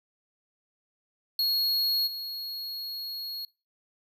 square tone with level steps, 4313 Hz, C#8, 48 cents flat, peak -24 / -34 dBFS, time 1.39-3.45 s, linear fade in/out 2 ms, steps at 2.06 s, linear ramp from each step 20 ms, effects noise-tail reverb RT60 0.3 s tail -22 dB re dry

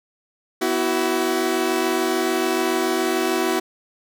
sawtooth chord, B suspended fourth, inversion none, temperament equal with one note detuned, 246.9 / 329.6 / 376.5 Hz, B3 / E4 / F#4, 0 / 0 / +30 cents, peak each -24 / -19 / -18 dBFS, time 0.61-3.6 s, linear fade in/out 10 ms, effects none

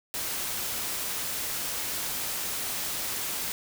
white noise, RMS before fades -32 dBFS, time 0.14-3.52 s, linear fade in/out 0 ms, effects none

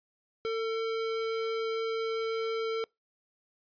square tone, 449.5 Hz, A4, 37 cents sharp, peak -30 dBFS, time 0.45-2.84 s, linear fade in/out 0 ms, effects noise-tail reverb RT60 0.2 s tail -26 dB re dry + resampled to 11025 Hz

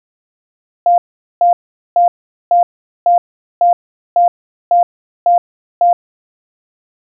sine tone bursts, 698.5 Hz, F5, in tune, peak -6 dBFS, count 10, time 0.86-5.93 s, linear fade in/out 2 ms, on 120 ms, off 430 ms, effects none

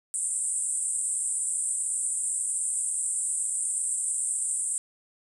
white band-pass noise, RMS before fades -29 dBFS, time 0.14-4.78 s, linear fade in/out 0 ms, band 7900 to 9300 Hz, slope 96 dB/octave, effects none

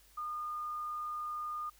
sine tone, 1218 Hz, D#6, 37 cents flat, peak -36 dBFS, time 0.17-1.7 s, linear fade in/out 10 ms, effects added 50 Hz sine -65 dBFS peak until 1.79 s + white hiss -64 dBFS RMS until 1.79 s

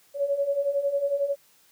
sine beating tone pair, 554.4 / 565.4 Hz, C#5 / C#5, 0 / +34 cents, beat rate 11 Hz, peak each -29 / -24 dBFS, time 0.14-1.36 s, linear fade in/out 50 ms, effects white hiss -60 dBFS RMS until 1.71 s + high-pass 100 Hz 12 dB/octave

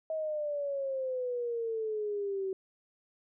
sine exponential sweep, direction down, 640 to 378.1 Hz, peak -31 dBFS, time 0.1-2.53 s, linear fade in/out 2 ms, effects none

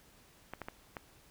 clicks, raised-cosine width 0.5 ms, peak -25 dBFS, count 4, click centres 0.536 / 0.617 / 0.685 / 0.968 s, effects pink hiss -62 dBFS RMS until 1.3 s

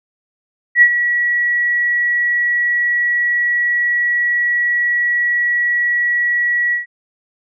sine tone with ADSR envelope, 1929 Hz, B6, 41 cents flat, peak -3 dBFS, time 0.75-6.86 s, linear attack 67 ms, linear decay 67 ms, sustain -10 dB, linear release 130 ms, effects none

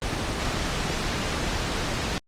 pink noise, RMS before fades -27 dBFS, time 0.02-2.18 s, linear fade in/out 0 ms, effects low-pass 6000 Hz 12 dB/octave + Opus 24 kbps

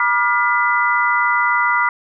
sine tone cluster, 966 / 1189 / 1416 / 2002 Hz, B5 / D6 / F6 / B6, -39 / +21 / +23 / +23 cents, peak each -19 dBFS, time 0-1.89 s, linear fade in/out 2 ms, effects none

